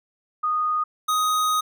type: tone pair in turn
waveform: sine / square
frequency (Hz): 1236 / 1251.1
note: D#6 / D#6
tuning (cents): -12 / +9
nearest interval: unison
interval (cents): 21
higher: second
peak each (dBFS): -20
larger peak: neither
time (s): 0.43-0.84 / 1.08-1.61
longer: second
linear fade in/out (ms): 10
effects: none